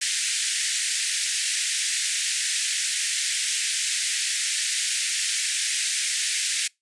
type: band-pass noise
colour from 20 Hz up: white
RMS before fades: -26 dBFS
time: 0.01-6.68 s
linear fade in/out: 10 ms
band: 1700 to 9600 Hz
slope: 48 dB/octave
effects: noise-tail reverb RT60 0.2 s tail -26 dB re dry + resampled to 24000 Hz